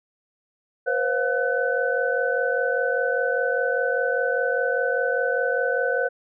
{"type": "tone cluster", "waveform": "sine", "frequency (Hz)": [487, 532, 708, 1505], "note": ["B4", "C5", "F5", "F#6"], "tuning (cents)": [-24, 29, 23, 29], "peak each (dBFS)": [-25, -25, -30, -25], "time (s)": [0.86, 6.09], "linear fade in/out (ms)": 20, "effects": []}